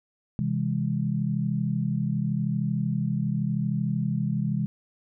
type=chord; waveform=sine; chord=C augmented; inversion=none; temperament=just; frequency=130.81 / 163.52 / 204.4 Hz; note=C3 / E3 / G#3; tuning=0 / -14 / -27 cents; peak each=-28 dBFS; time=0.39-4.66 s; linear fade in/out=0 ms; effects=none